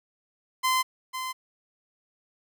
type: tone with echo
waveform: sawtooth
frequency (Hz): 1032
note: C6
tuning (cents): -24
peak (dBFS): -18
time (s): 0.63-0.83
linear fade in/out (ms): 20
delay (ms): 500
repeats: 1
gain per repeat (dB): -9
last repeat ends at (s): 1.33
effects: none